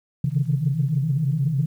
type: tone cluster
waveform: sine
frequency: 132.5 / 139.2 / 155.4 / 162.6 Hz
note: C3 / C#3 / D#3 / E3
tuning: +22 / +8 / -2 / -23 cents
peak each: -23 / -24 / -25 / -26 dBFS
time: 0.24-1.66 s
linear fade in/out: 5 ms
effects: tanh soft clip ceiling -10 dBFS + 9-bit